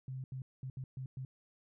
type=tone bursts at uneven times; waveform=sine; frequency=130.81 Hz; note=C3; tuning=in tune; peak=-39 dBFS; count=6; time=0.08-0.24 / 0.32-0.42 / 0.63-0.7 / 0.77-0.84 / 0.97-1.06 / 1.17-1.25 s; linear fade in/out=2 ms; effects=none